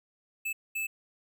square tone bursts at uneven times, 2620 Hz, E7, 11 cents flat, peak -31 dBFS, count 2, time 0.45-0.53 / 0.75-0.87 s, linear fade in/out 10 ms, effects none

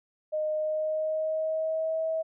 sine tone with pitch glide, 616 to 643.3 Hz, D#5 to E5, -17 to -42 cents, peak -26 dBFS, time 0.32-2.23 s, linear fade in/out 20 ms, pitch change +75 cents, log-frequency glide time 0.54-2 s, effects none

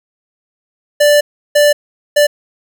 square tone bursts at uneven times, 587.3 Hz, D5, in tune, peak -7 dBFS, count 3, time 1-1.21 / 1.55-1.73 / 2.16-2.27 s, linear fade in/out 10 ms, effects none

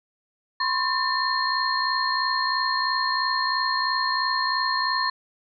sine tone cluster, 1018 / 1081 / 1792 / 4226 Hz, C6 / C#6 / A6 / C8, -48 / -44 / +31 / +16 cents, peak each -27 dBFS, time 0.6-5.1 s, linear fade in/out 5 ms, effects none

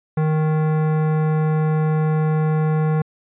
sine tone with hard clipping, 155.56 Hz, D#3, in tune, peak -18 dBFS, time 0.17-3.02 s, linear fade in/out 5 ms, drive 16 dB, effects resampled to 8000 Hz

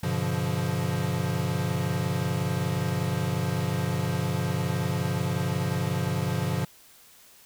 square chord, G dominant seventh, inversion none, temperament equal with one note detuned, 98 / 123.47 / 143.15 / 174.61 Hz, G2 / B2 / D3 / F3, 0 / 0 / -44 / 0 cents, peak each -33 / -32 / -31 / -31 dBFS, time 0.03-6.65 s, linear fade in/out 5 ms, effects white hiss -54 dBFS RMS until 7.45 s

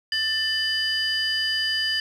sine tone cluster, 1773 / 2994 / 4844 Hz, A6 / F#7 / D#8, +13 / +20 / -47 cents, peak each -25 dBFS, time 0.12-2 s, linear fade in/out 2 ms, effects tanh soft clip ceiling -16 dBFS

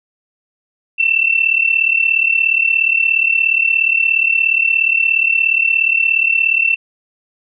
sine tone pair together, 2666 / 2703 Hz, E7 / E7, +19 / +43 cents, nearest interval unison, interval 24 cents, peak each -14 dBFS, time 0.98-6.76 s, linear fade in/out 20 ms, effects none

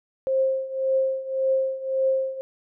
sine tone with tremolo, 530 Hz, C5, 22 cents sharp, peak -17 dBFS, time 0.27-2.41 s, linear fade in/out 0 ms, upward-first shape triangle, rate 1.8 Hz, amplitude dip 85%, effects none

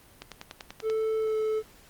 click train, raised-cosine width 0.2 ms, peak -21 dBFS, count 8, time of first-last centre 0.22-0.9 s, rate 10.3 Hz
triangle tone with pitch glide, 440 to 434.9 Hz, A4 to A4, 0 to -20 cents, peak -23 dBFS, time 0.82-1.63 s, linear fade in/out 50 ms, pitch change -20 cents, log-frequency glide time 1.18-1.37 s
effects pink hiss -55 dBFS RMS until 1.89 s + Opus 32 kbps

